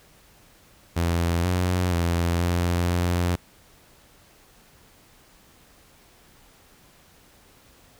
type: tone with pitch steps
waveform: sawtooth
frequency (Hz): 85.1 / 90.3 / 85.5 / 87.2 / 87.8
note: F2 / F#2 / F2 / F2 / F2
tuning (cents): -44 / -42 / -36 / -2 / +10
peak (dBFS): -17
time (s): 0.96-3.36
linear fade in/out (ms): 10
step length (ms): 480
effects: pink hiss -55 dBFS RMS until 7.99 s